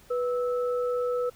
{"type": "tone pair together", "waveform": "sine", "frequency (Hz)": [491.5, 1308], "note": ["B4", "E6"], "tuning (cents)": [-8, -14], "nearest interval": "octave + perfect fourth", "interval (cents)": 1694, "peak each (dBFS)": [-25, -35], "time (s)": [0.1, 1.3], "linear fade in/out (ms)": 10, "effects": ["pink hiss -56 dBFS RMS until 1.35 s"]}